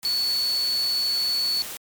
sine tone in noise, 4435 Hz, C#8, in tune, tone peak -21 dBFS, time 0.05-1.62 s, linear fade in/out 0 ms, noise white, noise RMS -35 dBFS, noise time 0.03-1.77 s, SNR +11 dB, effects MP3 96 kbps

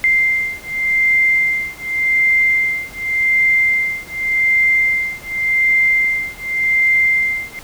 sine beating tone pair, 2092 / 2092.87 Hz, C7 / C7, -1 / 0 cents, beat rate 0.87 Hz, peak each -16 dBFS, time 0.04-7.59 s, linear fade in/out 0 ms, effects pink hiss -38 dBFS RMS until 7.63 s

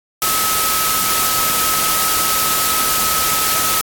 sine tone in noise, 1287 Hz, E6, 42 cents flat, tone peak -20 dBFS, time 0.22-3.81 s, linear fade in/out 0 ms, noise white, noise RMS -17 dBFS, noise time 0.22-3.81 s, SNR -6 dB, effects AAC 64 kbps

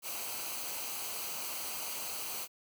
white noise with comb filter, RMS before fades -39 dBFS, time 0.02-2.48 s, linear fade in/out 50 ms, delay 0.56 ms, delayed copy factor -0.6, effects none

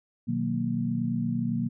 sine chord, B major seventh, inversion none, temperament equal, 123.47 / 155.56 / 185 / 233.1 Hz, B2 / D#3 / F#3 / A#3, 0 / 0 / 0 / 0 cents, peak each -32 / -34 / -32 / -28 dBFS, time 0.27-1.69 s, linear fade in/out 20 ms, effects none

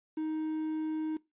triangle tone with quantisation, 312.8 Hz, D#4, 9 cents sharp, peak -29 dBFS, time 0.17-1.17 s, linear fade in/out 5 ms, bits 9, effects noise-tail reverb RT60 0.2 s tail -20 dB re dry + resampled to 8000 Hz

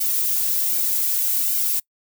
violet noise with flanger, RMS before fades -21 dBFS, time 0-1.8 s, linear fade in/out 10 ms, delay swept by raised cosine 1.3 to 2.8 ms, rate 1.3 Hz, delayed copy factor +0.6, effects noise-tail reverb RT60 0.1 s tail -25 dB re dry

